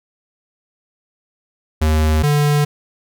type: tone pair in turn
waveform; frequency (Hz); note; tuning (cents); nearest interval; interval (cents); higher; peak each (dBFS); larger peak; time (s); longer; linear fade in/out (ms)
square; 77.78 / 146.83; D#2 / D3; 0 / 0; major seventh; 1100; second; -13; neither; 1.81-2.23 / 2.23-2.65; neither; 10
effects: none

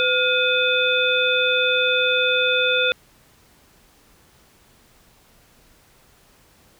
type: harmonic tone with a mistuned harmonic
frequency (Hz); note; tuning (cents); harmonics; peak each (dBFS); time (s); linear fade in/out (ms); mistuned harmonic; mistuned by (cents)
505; B4; +39; 1 / 3 / 5 / 7; -22 / -22 / -22 / -22; 0-2.92; 0; 3; -110
effects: pink hiss -55 dBFS RMS until 6.79 s

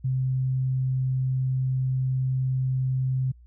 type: tone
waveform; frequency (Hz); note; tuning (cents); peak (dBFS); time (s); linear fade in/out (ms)
sine; 130.2; C3; -8; -22; 0.04-3.32; 10
effects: added 60 Hz sine -48 dBFS peak until 3.46 s

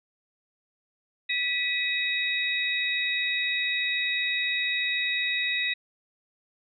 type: tone cluster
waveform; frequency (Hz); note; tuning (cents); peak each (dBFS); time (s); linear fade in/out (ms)
sine; 1962 / 2533 / 3786; B6 / D#7 / A#7; -12 / +30 / +26; -29; 1.29-5.74; 10
effects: none

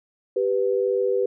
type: tone pair together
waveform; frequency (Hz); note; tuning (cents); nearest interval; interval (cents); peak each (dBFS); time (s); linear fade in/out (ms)
sine; 392 / 493.9; G4 / B4; 0 / 0; major third; 400; -22; 0.36-1.26; 5
effects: none

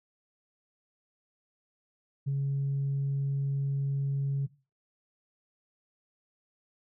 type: tone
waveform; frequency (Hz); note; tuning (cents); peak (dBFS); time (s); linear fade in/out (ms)
sine; 138.59; C#3; 0; -25; 2.26-4.47; 20
effects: noise-tail reverb RT60 0.3 s tail -18 dB re dry + tanh soft clip ceiling -24 dBFS

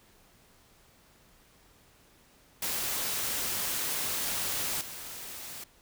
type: noise with level steps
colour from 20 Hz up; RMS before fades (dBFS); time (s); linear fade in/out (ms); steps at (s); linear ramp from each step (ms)
white; -32 / -42; 2.62-5.64; 5; 4.81; 2
effects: pink hiss -61 dBFS RMS until 5.81 s

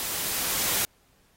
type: noise with level ramp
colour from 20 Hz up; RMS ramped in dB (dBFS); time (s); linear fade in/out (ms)
white; -31 to -25; 0-0.85; 0
effects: pink hiss -64 dBFS RMS until 1.36 s + AAC 48 kbps

